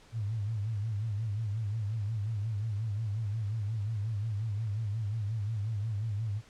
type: tone with vibrato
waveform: sine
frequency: 106.9 Hz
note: A2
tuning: 49 cents flat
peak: -30 dBFS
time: 0.12-6.42 s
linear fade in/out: 50 ms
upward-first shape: sine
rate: 5.6 Hz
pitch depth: 120 cents each way
effects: pink hiss -58 dBFS RMS until 6.49 s + low-pass 7000 Hz 12 dB/octave